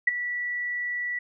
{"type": "tone with ADSR envelope", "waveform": "sine", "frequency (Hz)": 1950, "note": "B6", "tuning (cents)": -23, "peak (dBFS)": -14, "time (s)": [0.07, 1.19], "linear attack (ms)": 7, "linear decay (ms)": 19, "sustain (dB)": -13, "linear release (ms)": 6, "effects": []}